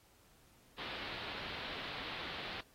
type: low-pass noise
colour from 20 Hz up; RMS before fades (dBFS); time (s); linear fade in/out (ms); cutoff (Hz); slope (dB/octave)
white; -45; 0.78-2.61; 5; 4100; 48
effects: pink hiss -67 dBFS RMS until 2.74 s + AAC 48 kbps